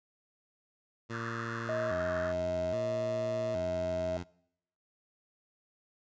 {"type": "tone with vibrato", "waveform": "15% pulse", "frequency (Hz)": 100.5, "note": "G2", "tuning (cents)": 44, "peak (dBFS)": -31, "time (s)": [1.09, 4.24], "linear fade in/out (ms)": 20, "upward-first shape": "square", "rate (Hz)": 0.61, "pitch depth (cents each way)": 240}
{"type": "band-pass noise", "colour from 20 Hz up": "pink", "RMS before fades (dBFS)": -41, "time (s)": [1.1, 2.34], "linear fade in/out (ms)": 50, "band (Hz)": [1100, 1800], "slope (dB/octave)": 96}
{"type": "tone with pitch glide", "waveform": "sine", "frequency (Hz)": [632, 638.2], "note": ["D#5", "D#5"], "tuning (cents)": [27, 44], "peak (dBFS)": -31, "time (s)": [1.69, 4.17], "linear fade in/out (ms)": 0, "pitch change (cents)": 17, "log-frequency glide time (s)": [2.2, 3.52]}
{"effects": ["noise-tail reverb RT60 0.7 s tail -22 dB re dry", "resampled to 16000 Hz"]}